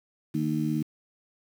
harmonic tone, 77.2 Hz, D#2, 13 cents flat, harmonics 2 / 3 / 4, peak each -29 / -29 / -29 dBFS, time 0.34-0.83 s, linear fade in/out 10 ms, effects 8-bit

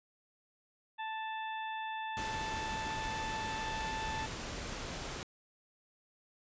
harmonic tone, 880 Hz, A5, in tune, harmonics 1 / 2 / 3 / 4, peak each -38 / -44 / -48 / -50 dBFS, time 0.98-4.27 s, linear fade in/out 20 ms
pink noise, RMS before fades -41 dBFS, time 2.17-5.23 s, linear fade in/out 0 ms
effects resampled to 16000 Hz

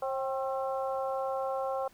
harmonic tone with a mistuned harmonic, 267.8 Hz, C4, 40 cents sharp, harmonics 2 / 3 / 4 / 5, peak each -32 / -35 / -39 / -43 dBFS, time 0.02-1.88 s, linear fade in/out 5 ms, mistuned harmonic 3, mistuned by -45 cents, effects pink hiss -61 dBFS RMS until 1.93 s

